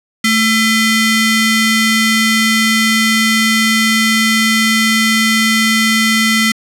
sawtooth ring-modulated tone, 1116 Hz, C#6, 11 cents sharp, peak -3 dBFS, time 0.24-6.52 s, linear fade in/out 5 ms, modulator 896 Hz, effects low-pass 12000 Hz 12 dB/octave

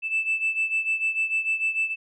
sine beating tone pair, 2637 / 2643.7 Hz, E7 / E7, 0 / +4 cents, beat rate 6.7 Hz, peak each -23 / -27 dBFS, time 0.02-1.96 s, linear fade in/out 50 ms, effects tanh soft clip ceiling -17 dBFS

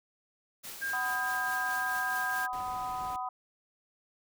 white noise with tremolo, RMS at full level -42 dBFS, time 0.63-2.47 s, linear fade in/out 20 ms, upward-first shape triangle, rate 4.7 Hz, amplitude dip 40%
sine tone, 1606 Hz, G6, 41 cents sharp, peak -31 dBFS, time 0.81-2.48 s, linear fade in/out 20 ms
harmonic tone, 250.2 Hz, B3, 23 cents sharp, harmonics 3 / 4 / 5, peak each -36 / -37 / -39 dBFS, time 0.93-3.29 s, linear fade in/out 5 ms
pink noise, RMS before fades -48 dBFS, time 2.53-3.16 s, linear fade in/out 0 ms
effects none

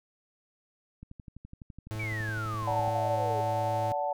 click train, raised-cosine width 5 ms, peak -32 dBFS, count 23, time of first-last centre 1.03-2.879 s, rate 11.9 Hz
45% pulse tone, 108.6 Hz, A2, 22 cents flat, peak -33 dBFS, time 1.91-3.92 s, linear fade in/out 0 ms
sine exponential sweep, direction down, 2349 to 406.4 Hz, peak -34 dBFS, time 1.99-3.41 s, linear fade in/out 10 ms
sine chord, D major, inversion none, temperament equal with one note detuned, 576.6 / 740 / 880 Hz, D5 / F#5 / A5, -32 / 0 / 0 cents, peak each -32 dBFS, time 2.67-4.13 s, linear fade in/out 5 ms
effects none

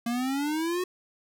square exponential sweep, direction up, 231.2 to 370 Hz, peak -27 dBFS, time 0.06-0.84 s, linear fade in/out 5 ms, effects none

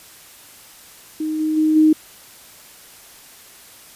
sine tone with level steps, 311.1 Hz, D#4, in tune, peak -20 / -17 / -13 / -9 dBFS, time 1.2-1.93 s, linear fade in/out 5 ms, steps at 1.39 / 1.56 / 1.75 s, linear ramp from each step 20 ms, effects white hiss -44 dBFS RMS until 3.95 s + resampled to 32000 Hz

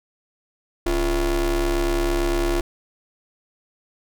45% pulse ring-modulated tone, 155.56 Hz, D#3, in tune, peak -16 dBFS, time 0.86-2.61 s, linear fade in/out 5 ms, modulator 190 Hz, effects none

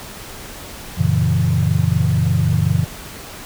sine chord, F# dominant seventh, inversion none, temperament equal with one note detuned, 92.5 / 116.54 / 139.56 / 164.81 Hz, F#2 / A#2 / C#3 / E3, 0 / 0 / +12 / 0 cents, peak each -19 dBFS, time 0.97-2.85 s, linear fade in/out 20 ms, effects pink hiss -34 dBFS RMS until 3.45 s

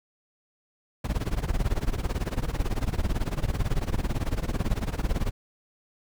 brown noise with tremolo, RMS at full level -23 dBFS, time 1.04-5.31 s, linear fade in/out 5 ms, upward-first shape sine, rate 18 Hz, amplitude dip 90%, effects none

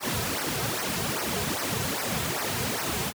pink noise with flanger, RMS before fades -29 dBFS, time 0-3.13 s, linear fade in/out 50 ms, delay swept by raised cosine 0.27 to 3.57 ms, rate 2.5 Hz, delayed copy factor -0.85, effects high-pass 80 Hz 12 dB/octave

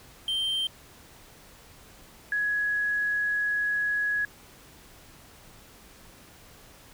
triangle / sine tone pair in turn, 3141 / 1674.5 Hz, G7 / G#6, +3 / +14 cents, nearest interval major seventh, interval 1089 cents, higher first, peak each -24 dBFS, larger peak neither, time 0.28-0.67 / 2.32-4.25 s, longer second, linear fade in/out 2 ms, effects pink hiss -52 dBFS RMS until 6.93 s

